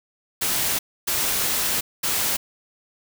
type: noise bursts at uneven times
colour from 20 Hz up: white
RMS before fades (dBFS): -23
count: 3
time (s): 0.41-0.79 / 1.07-1.81 / 2.03-2.37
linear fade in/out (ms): 10
effects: none